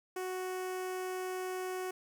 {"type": "tone with notch filter", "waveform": "sawtooth", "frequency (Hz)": 370, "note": "F#4", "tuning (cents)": 0, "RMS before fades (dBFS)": -38, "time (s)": [0.16, 1.91], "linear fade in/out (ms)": 5, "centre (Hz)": 3900, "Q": 1.4, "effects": ["11-bit"]}